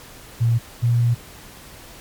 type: tone pair in turn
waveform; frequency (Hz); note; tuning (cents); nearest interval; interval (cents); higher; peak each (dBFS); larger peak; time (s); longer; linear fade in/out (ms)
sine; 116.54 / 118.99; A#2 / A#2; 0 / +36; unison; 36; second; -14; neither; 0.4-0.59 / 0.82-1.15; second; 20
effects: pink hiss -42 dBFS RMS until 2 s + MP3 96 kbps